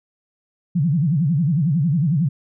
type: tone with vibrato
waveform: sine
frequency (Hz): 155.56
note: D#3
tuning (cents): 0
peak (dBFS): -15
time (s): 0.75-2.29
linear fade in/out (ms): 10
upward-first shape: sine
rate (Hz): 11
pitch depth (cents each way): 260
effects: none